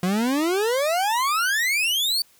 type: exponential sweep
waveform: 40% pulse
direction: up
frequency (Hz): 174.61 to 4642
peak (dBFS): -19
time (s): 0.03-2.22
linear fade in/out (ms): 2
effects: white hiss -57 dBFS RMS until 2.39 s

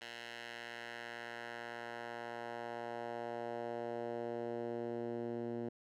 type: tone with band-pass filter sweep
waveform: 10% pulse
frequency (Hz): 118.1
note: A#2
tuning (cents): +23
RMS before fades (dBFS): -43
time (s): 0.01-5.69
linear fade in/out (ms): 5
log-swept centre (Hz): 2700 to 290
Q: 1.2
effects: none

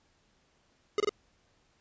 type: tone bursts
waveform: square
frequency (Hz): 415.3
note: G#4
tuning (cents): 0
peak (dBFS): -25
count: 3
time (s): 0.98-1.093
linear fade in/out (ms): 2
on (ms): 21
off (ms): 25
effects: pink hiss -69 dBFS RMS until 1.8 s + resampled to 16000 Hz

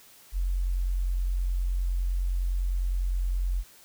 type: tone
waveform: sine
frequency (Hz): 44.88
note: F1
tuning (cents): +48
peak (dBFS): -24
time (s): 0.32-3.64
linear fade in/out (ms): 50
effects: white hiss -54 dBFS RMS until 3.84 s

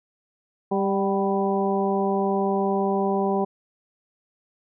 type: harmonic tone with a mistuned harmonic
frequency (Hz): 197.1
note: G3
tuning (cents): +10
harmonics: 1 / 2 / 3 / 4 / 5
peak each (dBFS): -25 / -24 / -30 / -27 / -31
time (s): 0.71-3.45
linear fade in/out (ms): 10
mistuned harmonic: 4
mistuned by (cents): -33
effects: none

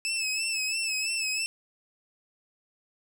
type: tone with vibrato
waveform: 20% pulse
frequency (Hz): 2614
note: E7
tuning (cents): -15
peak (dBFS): -22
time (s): 0.05-1.46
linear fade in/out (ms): 0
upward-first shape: sine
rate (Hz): 3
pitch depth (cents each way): 56
effects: none

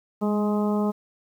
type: harmonic tone with a mistuned harmonic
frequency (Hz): 209.4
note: G#3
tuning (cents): +15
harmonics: 1 / 2 / 3 / 4 / 5 / 6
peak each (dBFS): -22 / -28 / -32 / -34 / -36 / -38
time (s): 0.21-0.92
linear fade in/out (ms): 20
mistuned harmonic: 1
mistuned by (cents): -20
effects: 9-bit

